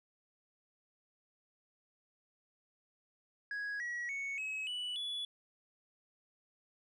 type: tone with pitch steps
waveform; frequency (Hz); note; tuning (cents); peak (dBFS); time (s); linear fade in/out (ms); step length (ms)
sine; 1661.2 / 1919.3 / 2217 / 2562 / 2960 / 3420; G#6 / B6 / C#7 / E7 / F#7 / A7; 0 / -50 / 0 / -50 / 0 / -50; -34; 3.51-5.25; 2; 290
effects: tanh soft clip ceiling -36 dBFS